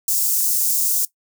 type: high-pass noise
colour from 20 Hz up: white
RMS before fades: -19 dBFS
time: 0.08-1.05 s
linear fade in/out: 2 ms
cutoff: 6100 Hz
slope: 24 dB/octave
effects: noise-tail reverb RT60 0.1 s tail -18 dB re dry